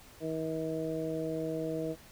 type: harmonic tone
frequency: 159.7 Hz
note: D#3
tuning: 45 cents sharp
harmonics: 1 / 2 / 3 / 4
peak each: -40 / -36 / -36 / -39 dBFS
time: 0.2-1.96 s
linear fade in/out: 50 ms
effects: pink hiss -55 dBFS RMS until 2.11 s